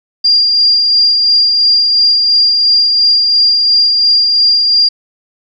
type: tone with tremolo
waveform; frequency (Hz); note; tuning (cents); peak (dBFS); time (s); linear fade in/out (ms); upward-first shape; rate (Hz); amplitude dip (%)
sine; 4792; D8; +34; -5; 0.24-4.89; 10; sine; 2.9; 30
effects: none